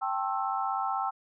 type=chord; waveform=sine; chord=A minor seventh; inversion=third; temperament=equal with one note detuned; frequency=784 / 880 / 1070.3 / 1318.5 Hz; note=G5 / A5 / C6 / E6; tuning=0 / 0 / +39 / 0 cents; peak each=-31 / -35 / -35 / -33 dBFS; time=0.01-1.11 s; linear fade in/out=20 ms; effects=none